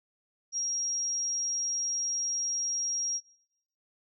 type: tone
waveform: sine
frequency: 5630 Hz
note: F8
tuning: 13 cents sharp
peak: -28 dBFS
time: 0.52-3.21 s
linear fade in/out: 50 ms
effects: noise-tail reverb RT60 0.7 s tail -18 dB re dry